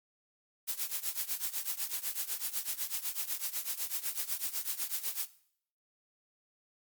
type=noise with tremolo; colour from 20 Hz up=blue; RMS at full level=-32 dBFS; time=0.67-5.27 s; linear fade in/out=20 ms; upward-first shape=triangle; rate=8 Hz; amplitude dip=95%; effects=noise-tail reverb RT60 0.6 s tail -17 dB re dry + Opus 48 kbps